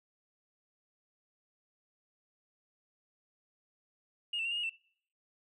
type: tone with pitch steps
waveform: sine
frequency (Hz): 2852 / 2674 / 2761 / 2841 / 2876 / 2679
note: F7 / E7 / F7 / F7 / F#7 / E7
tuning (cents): +36 / +24 / -20 / +29 / -50 / +27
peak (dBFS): -31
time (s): 4.33-4.696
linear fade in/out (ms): 5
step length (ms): 61
effects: noise-tail reverb RT60 0.6 s tail -25 dB re dry + tanh soft clip ceiling -28 dBFS